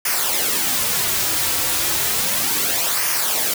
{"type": "noise with flanger", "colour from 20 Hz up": "white", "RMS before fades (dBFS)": -20, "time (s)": [0.05, 3.54], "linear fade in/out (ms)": 5, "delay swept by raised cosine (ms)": [0.25, 4.85], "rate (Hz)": 0.33, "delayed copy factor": -0.6, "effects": []}